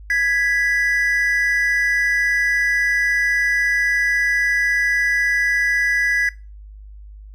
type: tone pair together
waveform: triangle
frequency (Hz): 1661 / 1975.3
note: G#6 / B6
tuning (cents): 0 / 0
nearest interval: minor third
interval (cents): 300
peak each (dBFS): -17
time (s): 0.1-6.29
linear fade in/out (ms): 2
effects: noise-tail reverb RT60 0.3 s tail -21 dB re dry + added 51 Hz sine -36 dBFS peak until 7.34 s